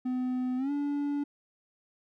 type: tone with pitch glide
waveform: triangle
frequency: 253.1 to 287.4 Hz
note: B3 to D4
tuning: +43 to -37 cents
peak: -26 dBFS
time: 0.05-1.24 s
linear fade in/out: 10 ms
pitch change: +220 cents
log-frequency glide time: 0.57-0.71 s
effects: none